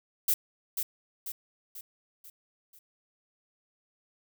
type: noise with echo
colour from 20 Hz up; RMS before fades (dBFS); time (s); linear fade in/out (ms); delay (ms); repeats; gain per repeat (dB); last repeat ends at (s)
violet; -25; 0.28-0.34; 5; 490; 5; -6; 2.79
effects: none